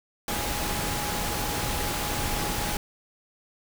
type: tone in noise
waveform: sine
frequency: 830.6 Hz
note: G#5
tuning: in tune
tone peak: -36 dBFS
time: 0.28-2.77 s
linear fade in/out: 2 ms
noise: pink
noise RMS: -29 dBFS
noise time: 0.28-2.77 s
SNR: -10 dB
effects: none